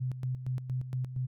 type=tone with tremolo; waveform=sine; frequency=127.7 Hz; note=C3; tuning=42 cents flat; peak=-29 dBFS; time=0-1.27 s; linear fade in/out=20 ms; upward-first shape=square; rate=4.3 Hz; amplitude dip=65%; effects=none